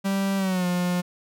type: tone with pitch glide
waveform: 45% pulse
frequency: 195.4 to 178.15 Hz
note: G3 to F3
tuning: -5 to +35 cents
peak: -22 dBFS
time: 0.04-1.02 s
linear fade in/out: 20 ms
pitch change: -160 cents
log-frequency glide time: 0.37-0.66 s
effects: none